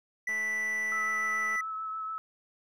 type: tone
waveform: triangle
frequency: 1975.5 Hz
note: B6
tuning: in tune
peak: -27 dBFS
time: 0.27-1.61 s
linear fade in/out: 5 ms
type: click train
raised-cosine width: 0.5 ms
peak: -33 dBFS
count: 275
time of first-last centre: 0.29-1.559 s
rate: 216 Hz
type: tone with vibrato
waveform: sine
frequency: 1300 Hz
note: E6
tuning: 24 cents flat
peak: -33 dBFS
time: 0.92-2.18 s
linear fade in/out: 0 ms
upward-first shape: triangle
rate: 6.9 Hz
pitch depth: 20 cents each way
effects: none